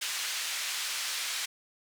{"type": "band-pass noise", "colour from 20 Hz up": "pink", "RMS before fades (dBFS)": -34, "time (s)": [0.01, 1.46], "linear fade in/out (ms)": 10, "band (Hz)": [2100, 9000], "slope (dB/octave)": 12, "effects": []}